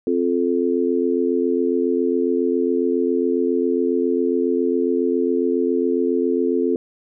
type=chord; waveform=sine; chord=F major; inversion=second; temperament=just; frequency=261.9 / 349.2 / 436.5 Hz; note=C4 / F4 / A4; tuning=+2 / 0 / -14 cents; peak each=-21 dBFS; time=0.07-6.76 s; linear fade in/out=2 ms; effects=none